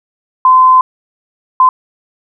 sine tone bursts at uneven times, 1028 Hz, C6, 31 cents flat, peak -3 dBFS, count 2, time 0.45-0.81 / 1.6-1.69 s, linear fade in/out 2 ms, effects none

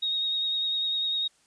sine tone with vibrato, 3745 Hz, A#7, 7 cents sharp, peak -25 dBFS, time 0.02-1.28 s, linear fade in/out 10 ms, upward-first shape sine, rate 10 Hz, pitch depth 18 cents each way, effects white hiss -64 dBFS RMS until 1.46 s + resampled to 22050 Hz

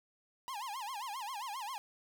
45% pulse tone with vibrato, 932.3 Hz, A#5, in tune, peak -39 dBFS, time 0.48-1.78 s, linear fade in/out 0 ms, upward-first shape sine, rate 7.5 Hz, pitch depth 260 cents each way, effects none

